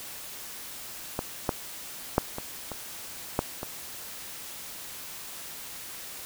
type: clicks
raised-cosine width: 1 ms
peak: -14 / -10 / -6 / -19 / -21 / -9 / -19 dBFS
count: 7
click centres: 1.191 / 1.492 / 2.181 / 2.384 / 2.717 / 3.391 / 3.631 s
effects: white hiss -41 dBFS RMS until 6.25 s